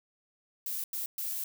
violet noise bursts at uneven times, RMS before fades -35 dBFS, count 3, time 0.66-0.84 / 0.93-1.06 / 1.18-1.44 s, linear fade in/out 2 ms, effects none

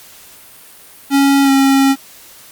square tone with pitch glide, 277.2 to 271.8 Hz, C#4 to C#4, 0 to -34 cents, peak -9 dBFS, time 1.1-1.96 s, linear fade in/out 50 ms, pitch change -34 cents, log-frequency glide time 1.44-1.5 s, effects white hiss -40 dBFS RMS until 2.51 s + Opus 48 kbps

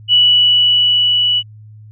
sine tone with level ramp, 2949 Hz, F#7, 6 cents flat, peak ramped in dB -6 to -11 dBFS, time 0.08-1.43 s, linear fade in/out 50 ms, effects added 107 Hz sine -35 dBFS peak until 1.91 s

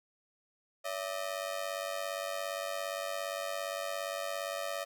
sawtooth ring-modulated tone, 617 Hz, D#5, 15 cents flat, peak -28 dBFS, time 0.84-4.85 s, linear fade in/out 20 ms, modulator 48.7 Hz, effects none

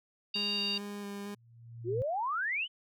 harmonic tone, 932.3 Hz, A#5, in tune, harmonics 3 / 4 / 5, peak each -34 / -38 / -34 dBFS, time 0.34-0.78 s, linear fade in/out 5 ms
30% pulse tone with vibrato, 202.8 Hz, G#3, 41 cents flat, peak -36 dBFS, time 0.35-1.35 s, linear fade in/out 10 ms, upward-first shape square, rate 2.2 Hz, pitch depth 11 cents each way
sine tone with exponential growth, 116.54 Hz, A#2, in tune, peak -32 dBFS, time 1.14-2.02 s, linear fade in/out 0 ms, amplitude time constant 190 ms
sine exponential sweep, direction up, 328.6 to 3131 Hz, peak -30 dBFS, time 1.84-2.68 s, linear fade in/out 50 ms
effects none

